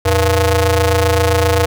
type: ring-modulated tone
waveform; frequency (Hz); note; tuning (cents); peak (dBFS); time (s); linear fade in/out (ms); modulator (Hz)
sawtooth; 197.2; G3; +11; -4; 0.05-1.66; 10; 282
effects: none